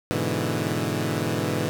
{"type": "chord", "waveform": "15% pulse", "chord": "E dominant seventh", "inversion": "first", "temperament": "equal", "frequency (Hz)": [103.83, 123.47, 146.83, 164.81], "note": ["G#2", "B2", "D3", "E3"], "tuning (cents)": [0, 0, 0, 0], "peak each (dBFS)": -23, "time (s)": [0.11, 1.69], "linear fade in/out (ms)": 0, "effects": []}